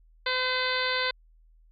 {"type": "harmonic tone", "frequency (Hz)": 510, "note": "C5", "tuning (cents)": -44, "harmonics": [1, 2, 3, 4, 5, 6, 7, 8, 9], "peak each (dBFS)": [-33, -33, -31, -32, -38, -40, -34, -34, -37], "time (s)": [0.26, 1.11], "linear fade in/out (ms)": 5, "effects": ["added 40 Hz sine -55 dBFS peak until 1.71 s"]}